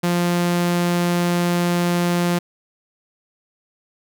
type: tone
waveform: sawtooth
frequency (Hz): 174.61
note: F3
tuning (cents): 0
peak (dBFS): -13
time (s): 0.03-2.39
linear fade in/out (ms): 10
effects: none